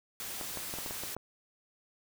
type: noise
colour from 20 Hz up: white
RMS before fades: -40 dBFS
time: 0.2-1.15 s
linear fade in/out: 0 ms
type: clicks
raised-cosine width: 1 ms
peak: -26 dBFS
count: 8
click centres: 0.412 / 0.573 / 0.739 / 0.786 / 0.862 / 0.909 / 1.036 / 1.166 s
effects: none

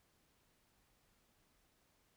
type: silence
effects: pink hiss -75 dBFS RMS until 2.16 s

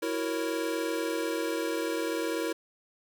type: chord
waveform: square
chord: F# dominant seventh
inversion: third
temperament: equal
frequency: 329.6 / 370 / 466.2 / 554.4 Hz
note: E4 / F#4 / A#4 / C#5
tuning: 0 / 0 / 0 / 0 cents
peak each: -33 / -39 / -34 / -38 dBFS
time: 0.02-2.53 s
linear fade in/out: 10 ms
effects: 10-bit

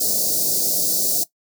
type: band-stop noise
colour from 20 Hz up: white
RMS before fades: -20 dBFS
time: 0-1.24 s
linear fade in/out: 10 ms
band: 670 to 4400 Hz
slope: 48 dB/octave
effects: noise-tail reverb RT60 0.1 s tail -17 dB re dry + high-pass 150 Hz 12 dB/octave

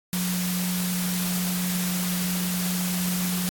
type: tone in noise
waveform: sine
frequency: 180 Hz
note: F#3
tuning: 47 cents flat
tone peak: -25 dBFS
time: 0.13-3.49 s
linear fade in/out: 0 ms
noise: white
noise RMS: -30 dBFS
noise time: 0.13-3.49 s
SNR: +2 dB
effects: AAC 64 kbps

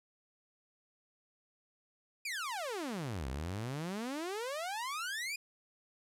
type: exponential two-way sweep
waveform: sawtooth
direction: down then up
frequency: 2489 to 61.74 to 2489 Hz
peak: -33 dBFS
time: 2.25-5.36 s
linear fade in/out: 5 ms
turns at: 3.28 s
effects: low-pass 12000 Hz 12 dB/octave

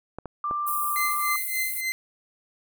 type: clicks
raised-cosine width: 1 ms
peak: -20 dBFS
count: 3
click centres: 0.186 / 0.257 / 0.511 s
type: tone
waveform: sine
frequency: 1183 Hz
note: D6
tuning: 12 cents sharp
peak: -25 dBFS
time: 0.44-1.36 s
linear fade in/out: 2 ms
type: high-pass noise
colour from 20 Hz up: white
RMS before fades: -31 dBFS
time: 0.66-1.82 s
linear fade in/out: 20 ms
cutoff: 8900 Hz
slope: 48 dB/octave
type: tone with tremolo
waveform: 40% pulse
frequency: 2068 Hz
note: C7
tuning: 21 cents flat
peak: -23 dBFS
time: 0.96-1.92 s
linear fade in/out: 0 ms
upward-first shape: triangle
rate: 3.5 Hz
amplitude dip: 95%
effects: none

